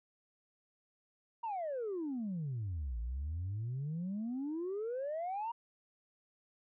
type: exponential two-way sweep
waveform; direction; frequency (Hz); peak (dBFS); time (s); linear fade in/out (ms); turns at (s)
sine; down then up; 955 to 55 to 955; -34; 1.43-5.52; 10; 2.99
effects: tanh soft clip ceiling -33 dBFS